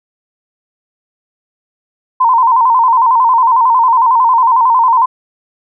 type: tone with vibrato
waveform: sine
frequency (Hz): 970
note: B5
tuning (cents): -31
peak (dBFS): -6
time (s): 2.2-5.06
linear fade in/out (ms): 10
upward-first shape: square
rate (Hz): 11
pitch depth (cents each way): 88
effects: none